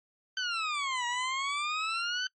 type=exponential two-way sweep; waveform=20% pulse; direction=down then up; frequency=1544 to 953 to 1527 Hz; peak=-25 dBFS; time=0.37-2.27 s; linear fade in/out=2 ms; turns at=1.06 s; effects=noise-tail reverb RT60 0.1 s tail -26 dB re dry + MP3 32 kbps